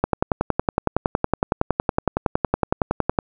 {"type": "click train", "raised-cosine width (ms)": 1, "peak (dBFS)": -3, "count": 35, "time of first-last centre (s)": [0.04, 3.188], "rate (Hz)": 10.8, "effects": []}